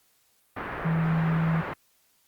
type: low-pass noise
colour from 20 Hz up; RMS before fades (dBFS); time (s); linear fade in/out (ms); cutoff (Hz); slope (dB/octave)
white; -34; 0.56-1.74; 10; 1800; 24
type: tone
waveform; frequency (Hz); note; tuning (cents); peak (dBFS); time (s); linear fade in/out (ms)
sine; 162.5; E3; -24; -22; 0.84-1.62; 20
effects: white hiss -66 dBFS RMS until 2.27 s + Opus 48 kbps